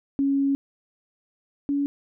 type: tone pair in turn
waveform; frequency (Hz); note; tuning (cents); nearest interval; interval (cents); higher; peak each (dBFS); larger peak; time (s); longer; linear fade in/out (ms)
sine; 276.6 / 283.2; C#4 / C#4; -4 / +37; unison; 41; second; -19 / -21; first; 0.19-0.55 / 1.69-1.86; first; 0
effects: none